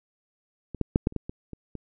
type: clicks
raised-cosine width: 3 ms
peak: -22 / -11 / -6 / -8 / -30 / -15 / -21 / -25 / -23 dBFS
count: 9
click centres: 0.747 / 0.813 / 0.959 / 1.071 / 1.124 / 1.163 / 1.295 / 1.533 / 1.753 s
effects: none